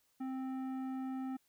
sine tone with tanh clipping, 262.2 Hz, C4, 4 cents sharp, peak -39 dBFS, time 0.2-1.37 s, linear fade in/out 10 ms, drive 12 dB, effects white hiss -75 dBFS RMS until 1.48 s

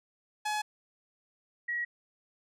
sawtooth / sine tone pair in turn, 847 / 1912.5 Hz, G#5 / A#6, +34 / +44 cents, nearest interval octave + major second, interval 1410 cents, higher second, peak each -26 / -30 dBFS, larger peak first, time 0.45-0.62 / 1.68-1.85 s, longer neither, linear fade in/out 10 ms, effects low-pass 10000 Hz 12 dB/octave

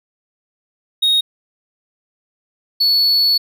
triangle tone pair in turn, 3743 / 4420 Hz, A#7 / C#8, +6 / -6 cents, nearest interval minor third, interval 288 cents, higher second, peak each -10 dBFS, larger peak neither, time 1.02-1.21 / 2.8-3.38 s, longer second, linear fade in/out 10 ms, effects none

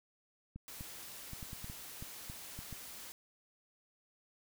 clicks, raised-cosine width 5 ms, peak -33 dBFS, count 11, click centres 0.56 / 0.809 / 1.333 / 1.428 / 1.531 / 1.644 / 1.699 / 2.025 / 2.299 / 2.59 / 2.727 s
white noise, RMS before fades -49 dBFS, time 0.68-3.12 s, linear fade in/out 0 ms
effects none

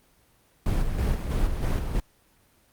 brown noise with tremolo, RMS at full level -23 dBFS, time 0.66-2 s, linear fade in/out 2 ms, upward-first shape square, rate 3.1 Hz, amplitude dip 45%, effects pink hiss -62 dBFS RMS until 2.72 s + Opus 24 kbps

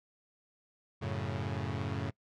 sawtooth chord, F# minor, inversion none, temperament equal, 92.5 / 110 / 138.59 Hz, F#2 / A2 / C#3, 0 / 0 / 0 cents, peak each -34 dBFS, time 1.01-2.11 s, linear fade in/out 20 ms, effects noise-tail reverb RT60 0.1 s tail -23 dB re dry + low-pass 4000 Hz 12 dB/octave

